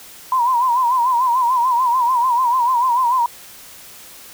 sine tone with vibrato, 987.8 Hz, B5, in tune, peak -13 dBFS, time 0.32-3.26 s, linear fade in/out 2 ms, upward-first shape sine, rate 6.8 Hz, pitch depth 100 cents each way, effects white hiss -40 dBFS RMS until 4.33 s

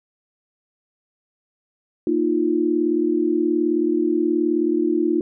sine chord, Bb suspended fourth, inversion none, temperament just, 233.1 / 310.8 / 349.6 Hz, Bb3 / Eb4 / F4, 0 / -2 / +2 cents, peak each -26 / -20 / -20 dBFS, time 2.07-5.21 s, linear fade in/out 2 ms, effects none

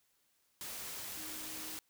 sine tone in noise, 311.1 Hz, D#4, in tune, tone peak -53 dBFS, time 1.17-1.77 s, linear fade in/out 0 ms, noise white, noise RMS -44 dBFS, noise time 0.61-1.79 s, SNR -12 dB, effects white hiss -75 dBFS RMS until 1.89 s

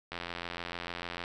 click train, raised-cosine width 0.3 ms, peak -21 dBFS, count 98, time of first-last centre 0.12-1.239 s, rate 86.7 Hz, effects none

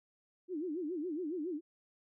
sine tone with vibrato, 329.6 Hz, E4, in tune, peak -35 dBFS, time 0.48-1.61 s, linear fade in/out 50 ms, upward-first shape sine, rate 7.2 Hz, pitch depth 220 cents each way, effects none

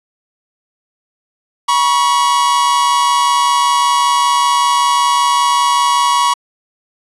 45% pulse tone pair together, 967 / 1112.2 Hz, B5 / C#6, -37 / +5 cents, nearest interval major second, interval 242 cents, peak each -13 dBFS, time 1.68-6.34 s, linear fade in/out 10 ms, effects resampled to 24000 Hz

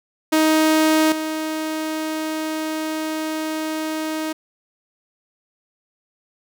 sawtooth tone with level steps, 313.7 Hz, D#4, 14 cents sharp, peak -10 / -19 dBFS, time 0.32-4.33 s, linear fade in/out 10 ms, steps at 1.12 s, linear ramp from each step 2 ms, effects none

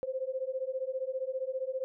sine beating tone pair, 515 / 530 Hz, C5 / C5, -28 / +22 cents, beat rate 15 Hz, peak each -35 / -35 dBFS, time 0.03-1.84 s, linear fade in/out 0 ms, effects none

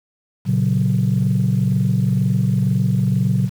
sine chord, F# major, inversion first, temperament equal, 116.54 / 138.59 / 185 Hz, A#2 / C#3 / F#3, 0 / 0 / 0 cents, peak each -18 dBFS, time 0.45-3.5 s, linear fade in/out 50 ms, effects tanh soft clip ceiling -8 dBFS + 7-bit

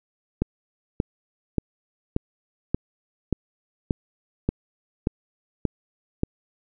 click train, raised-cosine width 3 ms, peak -8 dBFS, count 11, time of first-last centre 0.42-6.234 s, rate 1.72 Hz, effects none

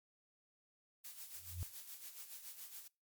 blue noise with tremolo, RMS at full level -49 dBFS, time 1.04-2.88 s, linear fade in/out 10 ms, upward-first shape sine, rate 7.1 Hz, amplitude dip 60%
sine tone with exponential growth, 88.2 Hz, F2, 18 cents sharp, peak -36 dBFS, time 1.34-1.63 s, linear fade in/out 0 ms, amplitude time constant 62 ms
effects noise-tail reverb RT60 0.3 s tail -25 dB re dry + MP3 96 kbps

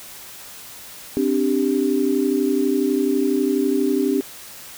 sine chord, C suspended second, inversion none, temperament equal, 261.6 / 293.7 / 392 Hz, C4 / D4 / G4, 0 / 0 / 0 cents, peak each -21 dBFS, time 1.17-4.21 s, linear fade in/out 0 ms, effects white hiss -39 dBFS RMS until 4.77 s

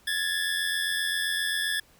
25% pulse tone pair together, 1672.4 / 1760 Hz, G#6 / A6, +12 / 0 cents, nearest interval minor second, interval 88 cents, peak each -25 dBFS, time 0.07-1.8 s, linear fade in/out 5 ms, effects pink hiss -59 dBFS RMS until 1.99 s

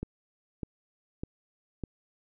click train, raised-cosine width 3 ms, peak -21 dBFS, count 4, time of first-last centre 0.03-1.837 s, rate 1.66 Hz, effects none

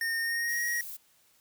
square tone with pitch glide, 1833 to 1893.3 Hz, A#6 to A#6, -30 to +26 cents, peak -29 dBFS, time 0.01-0.81 s, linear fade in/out 2 ms, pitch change +56 cents, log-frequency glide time 0.21-0.64 s
violet noise, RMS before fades -41 dBFS, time 0.48-0.97 s, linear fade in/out 10 ms
effects white hiss -65 dBFS RMS until 1.4 s

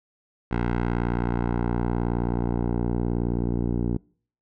10% pulse tone with low-pass filter sweep, 59.1 Hz, A#1, 24 cents sharp, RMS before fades -25 dBFS, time 0.51-3.97 s, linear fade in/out 5 ms, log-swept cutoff 1900 to 370 Hz, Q 0.96, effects noise-tail reverb RT60 0.5 s tail -26 dB re dry

